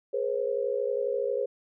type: tone cluster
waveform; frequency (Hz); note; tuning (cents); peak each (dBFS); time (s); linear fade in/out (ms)
sine; 415.7 / 485.8 / 538; G#4 / B4 / C5; +2 / -29 / +48; -31 / -30 / -30; 0.13-1.46; 10
effects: none